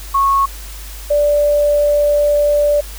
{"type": "tone pair in turn", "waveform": "sine", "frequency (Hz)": [1100, 585.6], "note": ["C#6", "D5"], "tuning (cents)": [-14, -5], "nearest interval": "major seventh", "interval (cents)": 1091, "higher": "first", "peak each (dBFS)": -10, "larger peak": "neither", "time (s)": [[0.14, 0.46], [1.1, 2.81]], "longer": "second", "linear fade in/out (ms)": 10, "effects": ["added 50 Hz sine -29 dBFS peak until 2.98 s", "white hiss -35 dBFS RMS until 2.98 s"]}